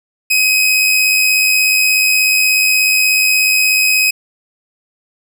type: tone with amplitude modulation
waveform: sawtooth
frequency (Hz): 2528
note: D#7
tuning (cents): +27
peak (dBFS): -5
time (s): 0.3-4.11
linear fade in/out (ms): 10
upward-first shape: sine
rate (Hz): 96.6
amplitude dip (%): 35
effects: none